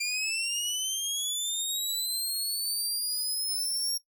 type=linear sweep; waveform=20% pulse; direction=up; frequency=2380 to 5588 Hz; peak=-23 dBFS; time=0-3.98 s; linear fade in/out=10 ms; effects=noise-tail reverb RT60 0.1 s tail -18 dB re dry